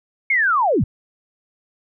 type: linear sweep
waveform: sine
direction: down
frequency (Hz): 2217 to 68.5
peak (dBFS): -14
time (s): 0.3-0.84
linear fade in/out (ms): 5
effects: none